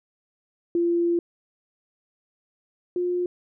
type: tone pair in turn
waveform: sine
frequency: 343 / 355.9 Hz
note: F4 / F4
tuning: -31 / +33 cents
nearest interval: minor second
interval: 64 cents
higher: second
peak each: -19 / -22 dBFS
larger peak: first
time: 0.75-1.19 / 2.96-3.26 s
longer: first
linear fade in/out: 2 ms
effects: none